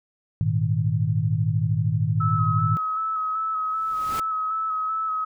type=chord; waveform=sine; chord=Ab suspended second; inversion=none; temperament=just; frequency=103.83 / 116.8 / 155.74 Hz; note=Ab2 / Bb2 / Eb3; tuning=0 / +4 / +2 cents; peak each=-24 dBFS; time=0.41-2.77 s; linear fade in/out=0 ms
type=tone with vibrato; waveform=sine; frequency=1290 Hz; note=E6; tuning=38 cents flat; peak=-23 dBFS; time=2.2-5.25 s; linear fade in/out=10 ms; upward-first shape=square; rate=2.6 Hz; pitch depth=21 cents each way
type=noise with exponential growth; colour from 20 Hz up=pink; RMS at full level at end=-31 dBFS; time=3.64-4.2 s; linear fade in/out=5 ms; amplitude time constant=120 ms
effects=none